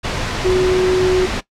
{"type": "tone in noise", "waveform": "sine", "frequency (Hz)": 369.6, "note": "F#4", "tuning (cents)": -2, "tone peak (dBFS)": -11, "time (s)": [0.44, 1.27], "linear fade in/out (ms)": 20, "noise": "pink", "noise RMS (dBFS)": -21, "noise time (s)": [0.03, 1.41], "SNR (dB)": 7, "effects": ["noise-tail reverb RT60 0.1 s tail -17 dB re dry", "low-pass 5000 Hz 12 dB/octave"]}